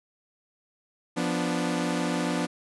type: chord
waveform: sawtooth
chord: B diminished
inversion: second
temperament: equal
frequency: 174.61 / 246.9 / 293.7 Hz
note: F3 / B3 / D4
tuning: 0 / 0 / 0 cents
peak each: -26 dBFS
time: 1.16-2.47 s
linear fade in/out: 20 ms
effects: resampled to 24000 Hz